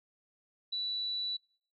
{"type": "tone", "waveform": "sine", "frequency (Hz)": 3951, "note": "B7", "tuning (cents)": 0, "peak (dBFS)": -32, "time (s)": [0.72, 1.37], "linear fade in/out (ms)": 10, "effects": ["noise-tail reverb RT60 0.5 s tail -25 dB re dry"]}